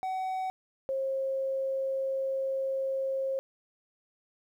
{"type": "tone pair in turn", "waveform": ["triangle", "sine"], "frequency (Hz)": [753, 535.7], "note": ["F#5", "C5"], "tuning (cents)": [30, 41], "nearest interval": "tritone", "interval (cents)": 589, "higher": "first", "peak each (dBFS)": -28, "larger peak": "neither", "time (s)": [[0.03, 0.5], [0.89, 3.39]], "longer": "second", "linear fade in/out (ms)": 0, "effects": ["11-bit"]}